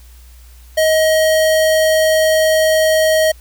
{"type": "tone", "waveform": "square", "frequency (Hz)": 631, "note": "D#5", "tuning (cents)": 24, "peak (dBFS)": -11, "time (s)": [0.77, 3.32], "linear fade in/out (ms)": 10, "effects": ["added 60 Hz sine -38 dBFS peak until 3.4 s", "white hiss -49 dBFS RMS until 3.4 s"]}